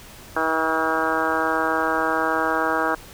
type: harmonic tone with a mistuned harmonic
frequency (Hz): 160.4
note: E3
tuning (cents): -47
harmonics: 2 / 3 / 4 / 5 / 6 / 7 / 8 / 9 / 10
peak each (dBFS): -28 / -28 / -28 / -28 / -28 / -28 / -28 / -28 / -28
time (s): 0.36-2.95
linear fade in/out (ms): 5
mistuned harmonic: 9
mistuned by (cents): -23
effects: pink hiss -43 dBFS RMS until 3.13 s